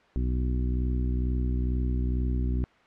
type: harmonic tone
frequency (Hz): 62.2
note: B1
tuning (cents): +13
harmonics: 1 / 2 / 3 / 4 / 5 / 6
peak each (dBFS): -25 / -33 / -39 / -35 / -41 / -43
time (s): 0.16-2.64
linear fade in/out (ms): 0
effects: white hiss -58 dBFS RMS until 2.86 s + low-pass 2000 Hz 12 dB/octave